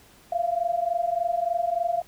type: tone pair together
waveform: sine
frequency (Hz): 675.1 / 698.5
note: E5 / F5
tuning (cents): +41 / 0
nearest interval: minor second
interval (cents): 59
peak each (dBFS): -26 / -25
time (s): 0.32-2.02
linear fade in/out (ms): 5
effects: pink hiss -54 dBFS RMS until 2.07 s